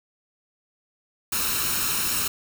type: noise with comb filter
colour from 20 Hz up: white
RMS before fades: -25 dBFS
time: 1.32-2.28 s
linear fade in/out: 5 ms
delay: 0.74 ms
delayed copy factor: +0.6
effects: none